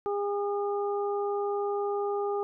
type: harmonic tone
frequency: 406.2 Hz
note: G#4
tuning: 38 cents flat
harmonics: 1 / 2 / 3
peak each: -28 / -34 / -38 dBFS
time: 0.06-2.43 s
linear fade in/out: 0 ms
effects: none